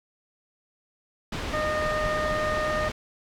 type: low-pass noise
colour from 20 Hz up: pink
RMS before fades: -32 dBFS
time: 1.32-2.92 s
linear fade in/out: 5 ms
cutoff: 4300 Hz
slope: 12 dB/octave
type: harmonic tone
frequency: 613 Hz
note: D#5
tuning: 26 cents flat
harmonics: 1 / 2 / 3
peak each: -27 / -30 / -32 dBFS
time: 1.53-2.89 s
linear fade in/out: 10 ms
effects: none